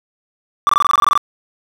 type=tone bursts; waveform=triangle; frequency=1168 Hz; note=D6; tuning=10 cents flat; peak=-7 dBFS; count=12; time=0.67-1.176 s; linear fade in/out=0 ms; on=22 ms; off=22 ms; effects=none